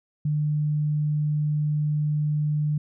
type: tone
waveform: sine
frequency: 150 Hz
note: D3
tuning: 37 cents sharp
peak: -21 dBFS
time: 0.25-2.78 s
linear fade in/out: 5 ms
effects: none